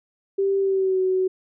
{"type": "tone with pitch glide", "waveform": "sine", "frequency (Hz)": [392, 373.9], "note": ["G4", "F#4"], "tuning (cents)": [0, 18], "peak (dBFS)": -18, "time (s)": [0.38, 1.28], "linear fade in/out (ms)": 10, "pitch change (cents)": -82, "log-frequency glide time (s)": [0.59, 1], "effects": []}